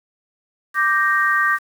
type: chord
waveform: sine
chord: G minor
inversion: second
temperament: equal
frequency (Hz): 1174.7 / 1568 / 1864.7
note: D6 / G6 / Bb6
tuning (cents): 0 / 0 / 0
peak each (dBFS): -19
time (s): 0.74-1.59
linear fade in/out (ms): 50
effects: 7-bit